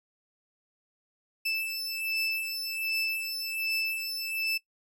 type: beating tone pair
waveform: 30% pulse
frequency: 2637 / 2638.3 Hz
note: E7 / E7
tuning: 0 / +1 cents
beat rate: 1.3 Hz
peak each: -30 dBFS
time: 1.45-4.58 s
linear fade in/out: 10 ms
effects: noise-tail reverb RT60 0.1 s tail -19 dB re dry